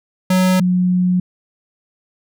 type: tone pair in turn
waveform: square / sine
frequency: 185 / 181.09 Hz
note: F#3 / F#3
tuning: 0 / -37 cents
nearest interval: unison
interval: 37 cents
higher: first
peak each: -12 dBFS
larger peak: neither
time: 0.3-0.6 / 0.6-1.2 s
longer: second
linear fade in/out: 5 ms
effects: none